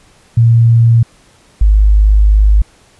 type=tone pair in turn; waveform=sine; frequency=115.9 / 51.63 Hz; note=A#2 / G#1; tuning=-10 / -9 cents; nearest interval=octave + major second; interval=1399 cents; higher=first; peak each=-4 dBFS; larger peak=neither; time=0.37-1.03 / 1.61-2.62 s; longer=second; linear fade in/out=5 ms; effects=pink hiss -47 dBFS RMS until 2.99 s + resampled to 24000 Hz